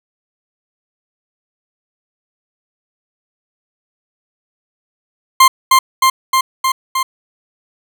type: tone with echo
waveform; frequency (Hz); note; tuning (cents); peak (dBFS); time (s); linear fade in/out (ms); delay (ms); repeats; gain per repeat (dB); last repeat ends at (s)
40% pulse; 1053; C6; +11; -3; 5.4-5.48; 5; 310; 5; -2; 7.03
effects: none